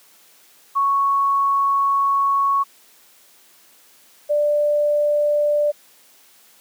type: tone pair in turn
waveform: sine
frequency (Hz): 1108.7 / 590.2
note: C#6 / D5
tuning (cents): 0 / +8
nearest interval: major seventh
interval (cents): 1092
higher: first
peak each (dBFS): -15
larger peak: neither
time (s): 0.75-2.64 / 4.29-5.72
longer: first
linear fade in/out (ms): 20
effects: white hiss -52 dBFS RMS until 6.6 s + high-pass 200 Hz 12 dB/octave